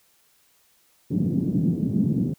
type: band-pass noise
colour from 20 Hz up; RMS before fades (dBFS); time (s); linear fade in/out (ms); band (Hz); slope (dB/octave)
pink; -23; 1.1-2.34; 10; 150 to 260; 24
effects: white hiss -62 dBFS RMS until 2.38 s